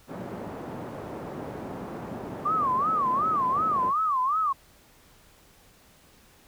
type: band-pass noise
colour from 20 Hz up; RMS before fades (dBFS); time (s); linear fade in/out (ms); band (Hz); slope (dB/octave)
pink; -37; 0.07-3.93; 50; 160 to 840; 12
type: tone with vibrato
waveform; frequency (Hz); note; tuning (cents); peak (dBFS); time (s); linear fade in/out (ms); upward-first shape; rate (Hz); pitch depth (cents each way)
sine; 1145; D6; -44; -22; 2.45-4.53; 10; sine; 2.7; 220
effects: pink hiss -57 dBFS RMS until 6.47 s